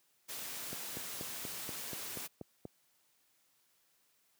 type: noise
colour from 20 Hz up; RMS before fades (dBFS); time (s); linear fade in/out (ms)
white; -43; 0.28-2.28; 20
type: click train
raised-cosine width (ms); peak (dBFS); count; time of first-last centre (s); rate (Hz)
2; -29; 9; 0.73-2.653; 4.16
effects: white hiss -73 dBFS RMS until 4.39 s + high-pass 100 Hz 12 dB/octave